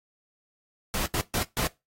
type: noise bursts at uneven times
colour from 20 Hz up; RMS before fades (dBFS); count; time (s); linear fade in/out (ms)
pink; -28; 4; 0.94-1.06 / 1.14-1.21 / 1.34-1.43 / 1.57-1.67; 0
effects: noise-tail reverb RT60 0.2 s tail -19 dB re dry + AAC 48 kbps